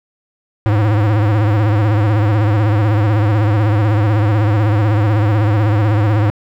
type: tone with vibrato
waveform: square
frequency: 105.9 Hz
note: G#2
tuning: 34 cents sharp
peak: -11 dBFS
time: 0.66-6.3 s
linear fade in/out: 0 ms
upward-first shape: sine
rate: 16 Hz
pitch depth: 96 cents each way
effects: low-pass 2000 Hz 12 dB/octave + 7-bit